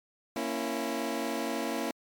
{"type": "chord", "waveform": "20% pulse", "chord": "A# diminished", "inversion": "none", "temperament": "equal with one note detuned", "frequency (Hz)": [233.1, 277.2, 333.5], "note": ["A#3", "C#4", "E4"], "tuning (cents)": [0, 0, 20], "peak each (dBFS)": -30, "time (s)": [0.36, 1.91], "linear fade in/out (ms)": 2, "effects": ["MP3 96 kbps"]}